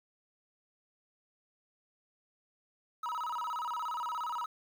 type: tone with vibrato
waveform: triangle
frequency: 1108.7 Hz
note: C#6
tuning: in tune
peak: -32 dBFS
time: 3.03-4.46 s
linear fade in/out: 5 ms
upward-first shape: square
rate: 17 Hz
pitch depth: 250 cents each way
effects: 10-bit